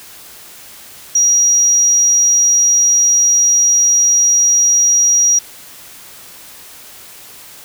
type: tone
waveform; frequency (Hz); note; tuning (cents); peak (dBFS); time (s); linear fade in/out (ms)
sine; 5740; F8; +47; -8; 1.15-5.39; 5
effects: white hiss -37 dBFS RMS until 7.64 s